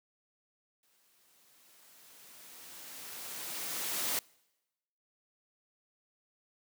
white noise with exponential growth, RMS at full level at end -32 dBFS, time 0.83-4.19 s, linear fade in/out 2 ms, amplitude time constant 730 ms, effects noise-tail reverb RT60 1.0 s tail -26 dB re dry + high-pass 150 Hz 12 dB/octave

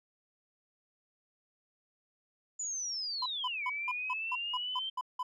sine linear two-way sweep, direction down then up, 7040 to 2217 to 3148 Hz, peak -34 dBFS, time 2.59-4.9 s, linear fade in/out 10 ms, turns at 3.64 s
triangle tone bursts, 1004 Hz, B5, 28 cents sharp, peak -30 dBFS, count 10, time 3.22-5.23 s, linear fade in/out 5 ms, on 39 ms, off 180 ms
effects none

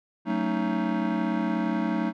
square chord, D# half-diminished seventh, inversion first, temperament just, 186.68 / 224 / 280 / 311.1 Hz, F#3 / A3 / C#4 / D#4, +16 / +31 / +18 / 0 cents, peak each -31 / -29 / -34 / -30 dBFS, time 0.25-2.13 s, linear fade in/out 50 ms, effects low-pass 2000 Hz 12 dB/octave

